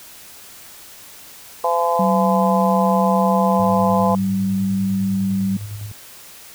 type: harmonic tone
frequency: 170.2 Hz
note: F3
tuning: 44 cents flat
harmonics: 3 / 4 / 5 / 6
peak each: -21 / -21 / -21 / -21 dBFS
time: 1.64-4.15 s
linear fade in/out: 2 ms
type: tone with pitch glide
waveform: sine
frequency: 189.9 to 193.33 Hz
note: F#3 to G3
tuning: +45 to -24 cents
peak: -17 dBFS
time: 1.99-5.57 s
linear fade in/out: 5 ms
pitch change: +31 cents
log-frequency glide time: 2.19-4.64 s
type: tone with tremolo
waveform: sine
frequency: 103.83 Hz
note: G#2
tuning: in tune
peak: -26 dBFS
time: 3.59-5.92 s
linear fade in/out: 5 ms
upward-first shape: square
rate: 9.9 Hz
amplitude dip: 40%
effects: white hiss -41 dBFS RMS until 6.54 s